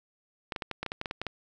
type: clicks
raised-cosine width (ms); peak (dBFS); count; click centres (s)
0.3; -17; 12; 0.522 / 0.562 / 0.622 / 0.713 / 0.83 / 0.863 / 0.919 / 1.014 / 1.058 / 1.111 / 1.216 / 1.267
effects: none

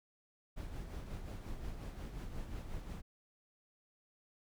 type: noise with tremolo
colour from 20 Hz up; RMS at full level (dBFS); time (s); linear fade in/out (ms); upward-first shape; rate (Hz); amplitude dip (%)
brown; -42; 0.56-3.02; 20; sine; 5.6; 45
effects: none

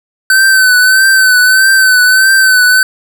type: tone with vibrato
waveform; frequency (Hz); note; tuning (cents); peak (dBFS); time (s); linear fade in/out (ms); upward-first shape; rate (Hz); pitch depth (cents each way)
square; 1526; G6; -47; -5; 0.3-2.83; 2; triangle; 1.6; 51
effects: none

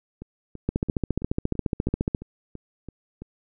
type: two click trains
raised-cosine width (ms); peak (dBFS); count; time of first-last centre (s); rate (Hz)
3; -24 / -10; 10 / 22; 0.22-3.22 / 0.69-2.148; 3 / 14.4
effects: none

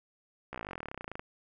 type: slowing click train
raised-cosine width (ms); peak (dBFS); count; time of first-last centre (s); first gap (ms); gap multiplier
0.5; -24; 27; 0.53-1.195; 15; 1.04
effects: none

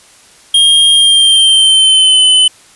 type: tone with pitch glide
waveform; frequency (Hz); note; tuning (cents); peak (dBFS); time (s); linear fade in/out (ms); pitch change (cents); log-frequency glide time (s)
square; 3228 to 3029; G#7 to F#7; -50 to +40; -5; 0.54-2.48; 5; -110; 0.92-2.24
effects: white hiss -42 dBFS RMS until 2.75 s + resampled to 24000 Hz

